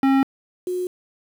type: tone pair in turn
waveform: square / sine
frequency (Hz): 270 / 362.5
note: C#4 / F#4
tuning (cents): -45 / -35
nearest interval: perfect fourth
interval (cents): 510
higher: second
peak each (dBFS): -15 / -22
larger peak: first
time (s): 0.03-0.23 / 0.67-0.87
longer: neither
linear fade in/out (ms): 2
effects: low-pass 2000 Hz 12 dB/octave + 7-bit